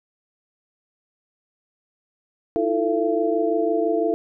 sine tone cluster, 318 / 344 / 444.5 / 677 Hz, D#4 / F4 / A4 / E5, +38 / -26 / +18 / +46 cents, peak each -25 / -25 / -22 / -25 dBFS, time 2.56-4.14 s, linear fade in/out 0 ms, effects none

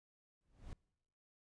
brown noise with exponential growth, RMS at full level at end -45 dBFS, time 0.41-0.73 s, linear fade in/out 1 ms, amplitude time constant 68 ms, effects noise-tail reverb RT60 0.9 s tail -25 dB re dry + resampled to 22050 Hz

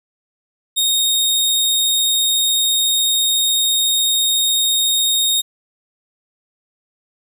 sawtooth tone, 3714 Hz, A#7, 7 cents flat, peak -11 dBFS, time 0.76-5.42 s, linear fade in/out 20 ms, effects none

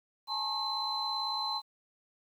sine tone cluster, 841 / 899 / 1081 / 4064 Hz, G#5 / A5 / C#6 / B7, +22 / +37 / -44 / +49 cents, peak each -38 / -39 / -38 / -33 dBFS, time 0.27-1.62 s, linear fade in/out 50 ms, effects tanh soft clip ceiling -21 dBFS + 10-bit

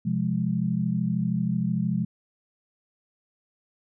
sine chord, F minor, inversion second, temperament equal with one note detuned, 129.01 / 174.61 / 207.7 Hz, C3 / F3 / Ab3, -24 / 0 / 0 cents, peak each -29 / -26 / -27 dBFS, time 0.05-2.05 s, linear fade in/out 10 ms, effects none

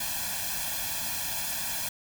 white noise with comb filter, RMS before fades -32 dBFS, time 0-1.89 s, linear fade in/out 5 ms, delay 1.2 ms, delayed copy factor +0.9, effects none

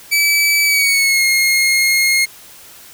sawtooth tone with pitch glide, 2300 to 2146 Hz, D7 to C7, -37 to +43 cents, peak -8 dBFS, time 0.11-2.26 s, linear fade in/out 20 ms, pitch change -120 cents, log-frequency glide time 0.65-1.24 s, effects white hiss -40 dBFS RMS until 2.93 s

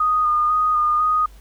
sine tone with vibrato, 1231 Hz, D#6, 19 cents flat, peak -15 dBFS, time 0-1.26 s, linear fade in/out 5 ms, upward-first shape square, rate 2 Hz, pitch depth 17 cents each way, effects added 50 Hz sine -42 dBFS peak until 1.4 s + pink hiss -53 dBFS RMS until 1.4 s

